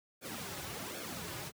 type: noise with flanger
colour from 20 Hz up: pink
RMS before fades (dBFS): -42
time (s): 0.21-1.52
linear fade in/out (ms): 50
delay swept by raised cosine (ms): 1 to 4.5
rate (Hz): 1.3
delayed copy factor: -0.7
effects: high-pass 100 Hz 12 dB/octave